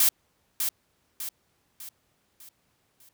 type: noise with echo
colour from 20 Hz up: blue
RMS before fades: -20 dBFS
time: 0-0.09 s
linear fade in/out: 2 ms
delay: 600 ms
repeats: 5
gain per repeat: -7 dB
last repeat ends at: 3.09 s
effects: pink hiss -70 dBFS RMS until 3.13 s + high-pass 60 Hz 12 dB/octave